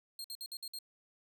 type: tone bursts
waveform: sawtooth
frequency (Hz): 4219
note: C8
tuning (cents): +14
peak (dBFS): -38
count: 6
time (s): 0.19-0.788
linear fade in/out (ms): 2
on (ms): 53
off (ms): 56
effects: none